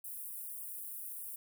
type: high-pass noise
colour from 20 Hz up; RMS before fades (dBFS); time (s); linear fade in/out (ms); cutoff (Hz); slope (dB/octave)
white; -44; 0.04-1.36; 5; 9200; 48
effects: none